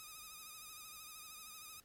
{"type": "tone with vibrato", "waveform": "5% pulse", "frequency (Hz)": 1248, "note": "D#6", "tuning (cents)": 5, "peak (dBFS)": -39, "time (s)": [0, 1.8], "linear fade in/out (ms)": 0, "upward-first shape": "sine", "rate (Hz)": 13, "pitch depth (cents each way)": 59, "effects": ["pink hiss -70 dBFS RMS until 1.84 s", "MP3 64 kbps"]}